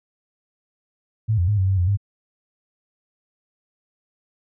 sine tone with pitch steps, 109.8 / 87.5 / 104.3 / 94.6 / 96.3 / 88.5 / 100.4 Hz, A2 / F2 / G#2 / F#2 / G2 / F2 / G2, -3 / +4 / +8 / +39 / -30 / +23 / +42 cents, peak -16 dBFS, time 1.28-1.973 s, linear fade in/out 20 ms, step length 99 ms, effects none

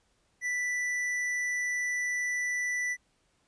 sine tone with hard clipping, 1975.5 Hz, B6, in tune, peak -30 dBFS, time 0.41-2.97 s, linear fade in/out 50 ms, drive 8 dB, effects pink hiss -71 dBFS RMS until 3.47 s + resampled to 22050 Hz

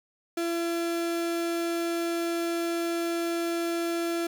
35% pulse tone, 338.1 Hz, E4, 44 cents sharp, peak -25 dBFS, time 0.37-4.27 s, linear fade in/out 5 ms, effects none

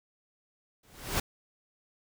pink noise with exponential growth, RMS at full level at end -26 dBFS, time 0.83-1.2 s, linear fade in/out 5 ms, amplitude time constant 80 ms, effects none

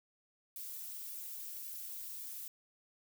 violet noise with flanger, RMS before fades -45 dBFS, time 0.56-2.48 s, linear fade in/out 2 ms, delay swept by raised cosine 1.7 to 5 ms, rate 1.8 Hz, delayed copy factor +0.7, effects none

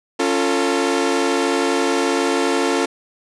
sawtooth chord, Db augmented, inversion none, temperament equal with one note detuned, 277.2 / 349.2 / 447.7 Hz, Db4 / F4 / A4, 0 / 0 / +30 cents, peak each -17 dBFS, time 0.19-2.86 s, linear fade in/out 10 ms, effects resampled to 22050 Hz + 7-bit

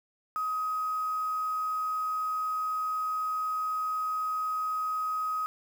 sine tone with quantisation, 1262 Hz, D#6, 24 cents sharp, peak -28 dBFS, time 0.36-5.46 s, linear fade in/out 0 ms, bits 8, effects none

